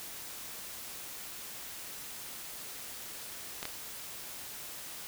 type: clicks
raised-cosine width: 0.2 ms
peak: -19 / -19 dBFS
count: 2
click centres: 3.629 / 3.654 s
effects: white hiss -44 dBFS RMS until 5.07 s